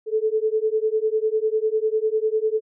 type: beating tone pair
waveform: sine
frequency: 431.4 / 441.4 Hz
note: A4 / A4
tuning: -34 / +5 cents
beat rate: 10 Hz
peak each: -22 dBFS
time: 0.06-2.61 s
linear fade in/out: 50 ms
effects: none